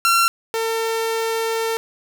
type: tone pair in turn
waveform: sawtooth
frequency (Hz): 1364 / 451.5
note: F6 / A4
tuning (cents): -41 / +45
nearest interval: octave + perfect fifth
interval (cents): 1914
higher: first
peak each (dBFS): -10 / -16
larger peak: first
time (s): 0.05-0.28 / 0.54-1.77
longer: second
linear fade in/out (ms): 0
effects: none